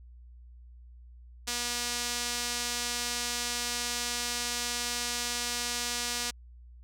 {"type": "tone with band-pass filter", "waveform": "sawtooth", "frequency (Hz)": 241.1, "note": "B3", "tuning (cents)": -41, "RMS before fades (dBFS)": -33, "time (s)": [1.47, 6.31], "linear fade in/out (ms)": 10, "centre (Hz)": 6300, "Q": 1, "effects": ["added 60 Hz sine -48 dBFS peak until 6.83 s"]}